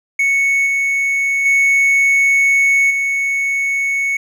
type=tone with level steps; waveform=triangle; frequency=2214 Hz; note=C#7; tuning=3 cents flat; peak=-10 / -12 / -8 / -13 dBFS; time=0.19-4.17 s; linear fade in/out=5 ms; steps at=0.66 / 1.45 / 2.9 s; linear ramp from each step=10 ms; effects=none